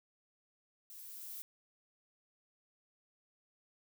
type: noise with level ramp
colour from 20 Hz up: violet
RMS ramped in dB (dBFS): -52 to -45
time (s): 0.9-1.42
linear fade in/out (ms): 0
effects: none

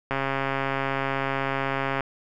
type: click train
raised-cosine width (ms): 0.5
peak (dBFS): -11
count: 259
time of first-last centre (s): 0.11-2.007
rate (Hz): 136
effects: none

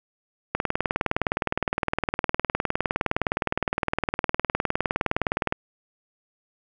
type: click train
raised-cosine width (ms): 0.5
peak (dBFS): -7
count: 98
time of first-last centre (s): 0.55-5.524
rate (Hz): 19.5
effects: none

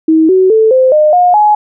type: tone with pitch steps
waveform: sine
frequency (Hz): 318.8 / 374.8 / 440.6 / 517.9 / 608.8 / 715.7 / 841.3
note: D#4 / F#4 / A4 / C5 / D#5 / F5 / G#5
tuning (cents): +42 / +22 / +2 / -18 / -38 / +42 / +22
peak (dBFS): -4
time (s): 0.08-1.55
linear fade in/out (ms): 5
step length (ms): 210
effects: none

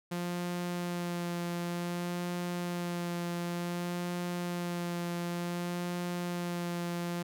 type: tone with vibrato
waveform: sawtooth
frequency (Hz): 174.61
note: F3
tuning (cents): 0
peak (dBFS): -29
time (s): 0.11-7.23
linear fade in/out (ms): 10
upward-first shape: sine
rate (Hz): 0.55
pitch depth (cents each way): 15
effects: none

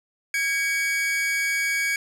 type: tone pair together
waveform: 45% pulse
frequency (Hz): 1641 / 2260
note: G#6 / C#7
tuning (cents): -21 / +33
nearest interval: tritone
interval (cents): 554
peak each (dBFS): -27 / -23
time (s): 0.34-1.96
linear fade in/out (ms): 2
effects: low-pass 11000 Hz 12 dB/octave + 8-bit

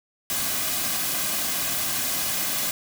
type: noise with comb filter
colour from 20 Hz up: white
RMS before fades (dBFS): -26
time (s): 0.3-2.71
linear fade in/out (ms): 0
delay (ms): 2.2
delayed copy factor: -0.5
effects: none

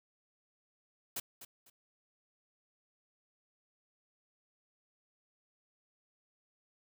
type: noise with echo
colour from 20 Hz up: white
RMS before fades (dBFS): -38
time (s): 1.16-1.2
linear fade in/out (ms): 5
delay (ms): 250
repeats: 2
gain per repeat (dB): -12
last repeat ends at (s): 1.7
effects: none

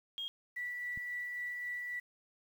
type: tone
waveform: sine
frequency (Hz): 3249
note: G#7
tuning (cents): -39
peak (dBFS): -37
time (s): 0.18-0.28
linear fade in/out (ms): 0
type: tone with tremolo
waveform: sine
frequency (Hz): 1958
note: B6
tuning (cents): -15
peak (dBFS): -36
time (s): 0.56-2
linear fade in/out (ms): 10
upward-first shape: sine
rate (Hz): 3.7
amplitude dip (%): 25
type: click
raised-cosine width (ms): 5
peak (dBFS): -37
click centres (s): 0.975
effects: 10-bit

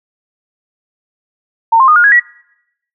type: tone with pitch steps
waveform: sine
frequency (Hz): 910 / 1057.5 / 1228.8 / 1427.9 / 1659.3 / 1928.2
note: A#5 / C6 / D#6 / F6 / G#6 / B6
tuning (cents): -42 / +18 / -22 / +38 / -2 / -42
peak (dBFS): -4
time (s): 1.72-2.2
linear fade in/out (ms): 10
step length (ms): 80
effects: noise-tail reverb RT60 0.8 s tail -23 dB re dry

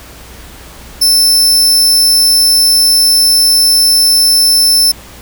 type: tone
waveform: sawtooth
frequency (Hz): 5300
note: E8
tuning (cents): +9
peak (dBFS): -3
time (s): 1.01-4.92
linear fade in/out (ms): 10
effects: added 60 Hz sine -36 dBFS peak until 5.21 s + pink hiss -34 dBFS RMS until 5.21 s

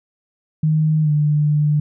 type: tone with pitch glide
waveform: sine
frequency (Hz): 155.56 to 149.22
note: D#3 to D3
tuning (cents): 0 to +28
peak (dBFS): -13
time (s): 0.63-1.8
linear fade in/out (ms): 5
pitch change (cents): -72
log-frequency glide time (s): 1.02-1.1
effects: none

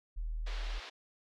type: tone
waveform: sine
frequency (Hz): 39.61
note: D#1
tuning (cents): +32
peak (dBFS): -34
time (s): 0.16-0.8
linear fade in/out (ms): 20
type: band-pass noise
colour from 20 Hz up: white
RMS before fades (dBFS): -48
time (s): 0.46-0.9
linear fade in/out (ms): 10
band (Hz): 350 to 4200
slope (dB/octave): 24
effects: none

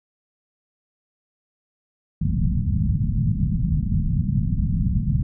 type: low-pass noise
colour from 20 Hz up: white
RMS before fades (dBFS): -21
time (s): 2.21-5.23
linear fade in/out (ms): 5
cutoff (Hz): 200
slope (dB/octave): 48
effects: none

